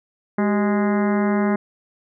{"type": "harmonic tone with a mistuned harmonic", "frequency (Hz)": 207.2, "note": "G#3", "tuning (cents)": -4, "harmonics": [1, 2, 3, 4, 5, 6, 7, 8, 9, 10], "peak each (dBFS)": [-18, -24, -28, -30, -32, -34, -35, -36, -37, -38], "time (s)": [0.38, 1.56], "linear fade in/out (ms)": 5, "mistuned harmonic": 2, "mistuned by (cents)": -100, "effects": []}